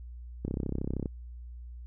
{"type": "click train", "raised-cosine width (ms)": 3, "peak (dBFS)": -19, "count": 21, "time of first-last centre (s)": [0.45, 1.058], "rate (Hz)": 32.9, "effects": ["added 60 Hz sine -41 dBFS peak until 1.86 s"]}